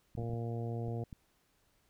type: clicks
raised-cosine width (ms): 5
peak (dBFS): -33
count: 7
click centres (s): 0.152 / 0.196 / 0.229 / 0.298 / 0.335 / 0.882 / 1.128
type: harmonic tone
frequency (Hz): 116.54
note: A#2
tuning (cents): 0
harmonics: 1 / 2 / 3 / 4 / 5 / 6 / 7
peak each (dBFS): -36 / -44 / -46 / -44 / -52 / -48 / -58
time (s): 0.17-1.04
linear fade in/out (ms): 5
effects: pink hiss -73 dBFS RMS until 1.89 s